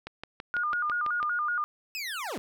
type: click train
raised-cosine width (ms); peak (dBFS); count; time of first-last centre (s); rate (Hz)
0.3; -21; 8; 0.07-1.229; 6.04
type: tone with vibrato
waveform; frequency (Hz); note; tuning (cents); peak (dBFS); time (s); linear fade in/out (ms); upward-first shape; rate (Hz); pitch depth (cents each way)
sine; 1317; E6; -2; -26; 0.54-1.64; 0; square; 5.3; 150
type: linear sweep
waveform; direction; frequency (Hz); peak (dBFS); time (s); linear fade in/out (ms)
25% pulse; down; 2637 to 163; -29; 1.95-2.38; 0
effects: none